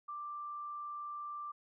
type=tone; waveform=sine; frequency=1179 Hz; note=D6; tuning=6 cents sharp; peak=-40 dBFS; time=0.08-1.52 s; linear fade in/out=10 ms; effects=none